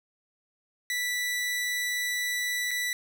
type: tone with dropouts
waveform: sawtooth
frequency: 1969 Hz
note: B6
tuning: 6 cents flat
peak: -24 dBFS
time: 0.9-2.93 s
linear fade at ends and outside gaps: 1 ms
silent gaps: 2.709-2.713 s
effects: none